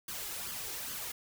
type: noise with flanger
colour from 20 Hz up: white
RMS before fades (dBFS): -40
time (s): 0.08-1.12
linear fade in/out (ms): 5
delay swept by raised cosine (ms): 0.62 to 2.42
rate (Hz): 2.4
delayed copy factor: +0.55
effects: none